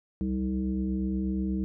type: tone with frequency modulation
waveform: sine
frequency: 193.2 Hz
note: G3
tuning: 25 cents flat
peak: -26 dBFS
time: 0.21-1.64 s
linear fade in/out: 0 ms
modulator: 126 Hz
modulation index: 0.99
effects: none